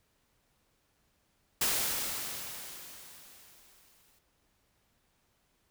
white noise with exponential decay, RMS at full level -28 dBFS, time 1.61-4.19 s, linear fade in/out 5 ms, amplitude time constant 560 ms, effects pink hiss -73 dBFS RMS until 5.7 s

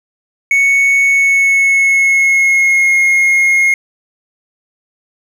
triangle tone with pitch glide, 2217 to 2149 Hz, C#7 to C7, 0 to +46 cents, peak -6 dBFS, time 0.51-3.74 s, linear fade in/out 2 ms, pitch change -54 cents, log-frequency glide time 1.04-2.97 s, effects none

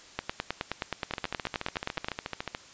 two click trains, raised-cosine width 0.3 ms, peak -13 / -16 dBFS, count 19 / 21, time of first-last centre 0.19-2.085 / 1.11-2.549 s, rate 9.5 / 13.9 Hz, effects white hiss -51 dBFS RMS until 2.73 s + resampled to 16000 Hz

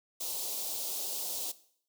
white band-stop noise, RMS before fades -36 dBFS, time 0.2-1.52 s, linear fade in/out 10 ms, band 840 to 3400 Hz, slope 24 dB/octave, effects noise-tail reverb RT60 0.6 s tail -17 dB re dry + high-pass 400 Hz 12 dB/octave

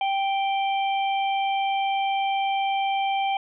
harmonic tone, 784 Hz, G5, in tune, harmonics 1 / 3 / 4, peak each -22 / -32 / -34 dBFS, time 0.01-3.37 s, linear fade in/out 2 ms, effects none

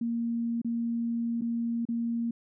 sine tone with dropouts, 233.1 Hz, A#3, in tune, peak -27 dBFS, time 0.01-2.31 s, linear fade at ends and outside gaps 5 ms, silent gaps 0.617-0.646 / 1.411-1.418 / 1.853-1.887 s, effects none

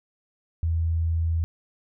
sine tone, 82.3 Hz, E2, 2 cents flat, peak -21 dBFS, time 0.63-1.44 s, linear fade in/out 0 ms, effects none

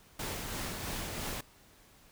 pink noise with tremolo, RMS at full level -37 dBFS, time 0.19-1.41 s, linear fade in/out 5 ms, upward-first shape sine, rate 3 Hz, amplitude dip 30%, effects pink hiss -60 dBFS RMS until 2.11 s

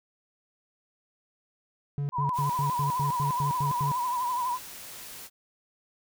triangle tone bursts, 142.7 Hz, D3, 49 cents flat, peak -25 dBFS, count 10, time 1.98-3.917 s, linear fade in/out 0 ms, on 110 ms, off 93 ms
sine tone with vibrato, 987.8 Hz, B5, in tune, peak -26 dBFS, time 2.12-4.59 s, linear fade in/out 50 ms, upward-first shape triangle, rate 12 Hz, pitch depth 81 cents each way
white noise, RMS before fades -43 dBFS, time 2.33-5.3 s, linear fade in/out 50 ms
effects none

